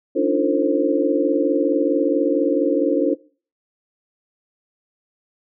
sine tone cluster, 283 / 302.8 / 347.4 / 455.5 / 530 Hz, C#4 / D#4 / F4 / A#4 / C5, +36 / -47 / -9 / -40 / +22 cents, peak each -22 dBFS, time 0.15-3.15 s, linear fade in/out 20 ms, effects noise-tail reverb RT60 0.4 s tail -21 dB re dry

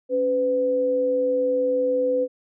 sine tone pair together, 277.8 / 504 Hz, C#4 / B4, +4 / +35 cents, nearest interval minor seventh, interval 1031 cents, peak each -29 / -19 dBFS, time 0.09-2.28 s, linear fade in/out 50 ms, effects none

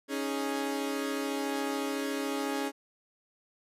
sawtooth chord, C# suspended second, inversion none, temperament equal, 277.2 / 311.1 / 415.3 Hz, C#4 / D#4 / G#4, 0 / 0 / 0 cents, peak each -29 / -34 / -32 dBFS, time 0.08-2.72 s, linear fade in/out 50 ms, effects resampled to 32000 Hz

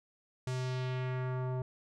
square tone with low-pass filter sweep, 128 Hz, C3, 38 cents flat, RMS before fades -35 dBFS, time 0.47-1.62 s, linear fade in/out 2 ms, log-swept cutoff 8100 to 770 Hz, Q 1.3, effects none

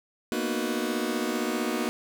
sawtooth chord, B major seventh, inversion third, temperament just, 231.5 / 246.9 / 308.7 / 370.4 Hz, A#3 / B3 / D#4 / F#4, -12 / 0 / -14 / +2 cents, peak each -28 dBFS, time 0.32-1.89 s, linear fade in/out 0 ms, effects none

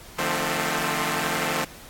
5% pulse chord, D minor seventh, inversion none, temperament equal with one note detuned, 150.7 / 174.61 / 220 / 261.6 Hz, D3 / F3 / A3 / C4, +45 / 0 / 0 / 0 cents, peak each -18 dBFS, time 0.18-1.65 s, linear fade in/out 10 ms, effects pink hiss -45 dBFS RMS until 1.89 s + AAC 64 kbps

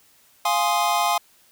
square chord, F minor seventh, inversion none, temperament equal, 698.5 / 830.6 / 1046.5 / 1244.5 Hz, F5 / Ab5 / C6 / Eb6, 0 / 0 / 0 / 0 cents, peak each -25 / -24 / -25 / -28 dBFS, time 0.45-1.18 s, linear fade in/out 5 ms, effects white hiss -57 dBFS RMS until 1.51 s

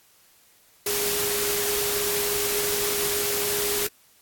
sine tone in noise, 410 Hz, G#4, 22 cents flat, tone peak -28 dBFS, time 0.86-3.87 s, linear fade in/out 5 ms, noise white, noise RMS -26 dBFS, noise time 0.86-3.87 s, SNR -5 dB, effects white hiss -58 dBFS RMS until 4.21 s + AAC 64 kbps

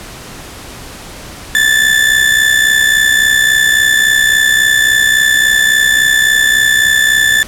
35% pulse tone with amplitude modulation, 1754 Hz, A6, 6 cents flat, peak -3 dBFS, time 1.55-7.43 s, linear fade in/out 0 ms, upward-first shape sine, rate 63.6 Hz, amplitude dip 60%, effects pink hiss -30 dBFS RMS until 7.47 s + low-pass 12000 Hz 12 dB/octave

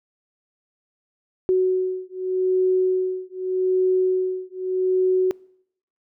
sine beating tone pair, 371.1 / 371.93 Hz, F#4 / F#4, +5 / +9 cents, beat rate 0.83 Hz, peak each -21 dBFS, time 1.49-5.31 s, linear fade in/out 0 ms, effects noise-tail reverb RT60 0.7 s tail -25 dB re dry

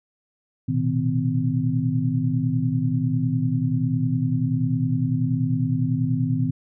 sine tone cluster, 117.7 / 127.8 / 159.1 / 255.7 Hz, A#2 / C3 / D#3 / C4, +17 / -40 / +39 / -40 cents, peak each -25 dBFS, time 0.68-6.51 s, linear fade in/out 10 ms, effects none

